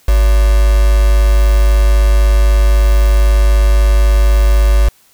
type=tone with quantisation; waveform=sine; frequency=51.91 Hz; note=G#1; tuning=in tune; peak=-6 dBFS; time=0.08-4.89 s; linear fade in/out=5 ms; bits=3; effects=white hiss -50 dBFS RMS until 5.13 s